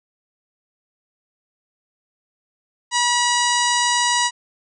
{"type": "harmonic tone", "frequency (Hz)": 967, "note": "B5", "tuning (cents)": -37, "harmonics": [1, 2, 3, 4, 5, 6, 7, 8, 9], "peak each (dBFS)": [-20, -23, -25, -26, -27, -28, -28, -29, -30], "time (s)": [2.91, 4.31], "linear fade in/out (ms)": 50, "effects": []}